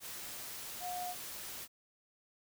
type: tone in noise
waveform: sine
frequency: 720 Hz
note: F#5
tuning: 47 cents flat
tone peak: -38 dBFS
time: 0.8-1.15 s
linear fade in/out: 50 ms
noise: white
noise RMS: -45 dBFS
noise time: 0-1.68 s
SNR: +4 dB
effects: none